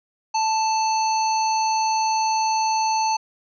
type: harmonic tone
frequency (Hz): 880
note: A5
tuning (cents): 0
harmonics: 1 / 3 / 5 / 7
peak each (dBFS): -19 / -32 / -30 / -30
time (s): 0.34-3.17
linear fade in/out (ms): 10
effects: none